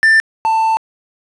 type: tone pair in turn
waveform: triangle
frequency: 1781 / 889.5 Hz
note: A6 / A5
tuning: +21 / +19 cents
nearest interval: octave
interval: 1202 cents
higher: first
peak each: -5 / -9 dBFS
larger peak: first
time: 0.03-0.2 / 0.45-0.77 s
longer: second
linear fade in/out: 0 ms
effects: resampled to 24000 Hz + 7-bit